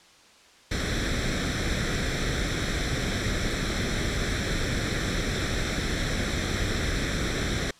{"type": "noise with comb filter", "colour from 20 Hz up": "pink", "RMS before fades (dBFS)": -27, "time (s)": [0.71, 7.71], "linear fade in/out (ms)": 5, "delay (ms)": 0.53, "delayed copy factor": 0.7, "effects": ["white hiss -54 dBFS RMS until 7.79 s", "low-pass 6000 Hz 12 dB/octave"]}